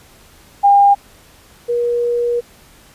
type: tone pair in turn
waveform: sine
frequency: 804 / 478.1 Hz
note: G5 / A#4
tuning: +44 / +44 cents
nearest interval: major sixth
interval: 900 cents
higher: first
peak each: -6 / -14 dBFS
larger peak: first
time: 0.63-0.95 / 1.68-2.41 s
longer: second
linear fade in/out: 20 ms
effects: pink hiss -46 dBFS RMS until 2.94 s + resampled to 32000 Hz